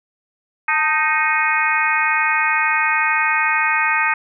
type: harmonic tone with a mistuned harmonic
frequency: 311.1 Hz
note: D#4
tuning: in tune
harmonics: 3 / 4 / 5 / 6 / 7 / 8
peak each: -22 / -22 / -22 / -22 / -22 / -22 dBFS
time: 0.68-4.14 s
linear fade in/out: 5 ms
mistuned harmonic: 3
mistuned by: -73 cents
effects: none